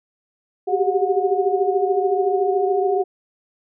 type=tone cluster; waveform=sine; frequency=377.9 / 391.5 / 405.3 / 725 Hz; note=F#4 / G4 / G#4 / F#5; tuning=+37 / -2 / -42 / -35 cents; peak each=-22 dBFS; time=0.67-3.04 s; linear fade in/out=20 ms; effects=none